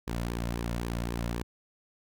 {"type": "tone with flanger", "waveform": "sawtooth", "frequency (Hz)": 58.4, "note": "A#1", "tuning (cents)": 4, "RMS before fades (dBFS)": -33, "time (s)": [0.07, 1.43], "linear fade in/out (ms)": 10, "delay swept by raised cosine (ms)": [1.4, 2.6], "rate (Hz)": 3.8, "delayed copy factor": -0.55, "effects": []}